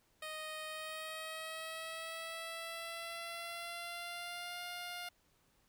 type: tone with pitch glide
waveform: 10% pulse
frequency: 622.3 to 706.6 Hz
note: D#5 to F5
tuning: 0 to +20 cents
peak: -34 dBFS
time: 0.22-5.09 s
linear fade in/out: 5 ms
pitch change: +220 cents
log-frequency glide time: 0.67-4.62 s
effects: pink hiss -73 dBFS RMS until 5.68 s